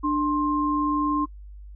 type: tone pair together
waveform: sine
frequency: 296.5 / 1056.6 Hz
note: D4 / C6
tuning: +17 / +17 cents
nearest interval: octave + minor seventh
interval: 2200 cents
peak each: -23 / -24 dBFS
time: 0.03-1.26 s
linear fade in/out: 20 ms
effects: noise-tail reverb RT60 0.1 s tail -26 dB re dry + added 50 Hz sine -39 dBFS peak until 1.75 s